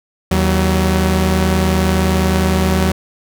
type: tone pair together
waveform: sawtooth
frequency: 79.3 / 188.61 Hz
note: D#2 / F#3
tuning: +33 / +33 cents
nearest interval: octave + minor third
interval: 1500 cents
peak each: -11 dBFS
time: 0.31-2.92 s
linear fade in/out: 5 ms
effects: none